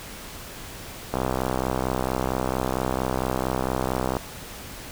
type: click train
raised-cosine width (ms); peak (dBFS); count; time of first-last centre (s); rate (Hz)
1; -10; 196; 1.14-4.168; 64.4
effects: pink hiss -39 dBFS RMS until 4.91 s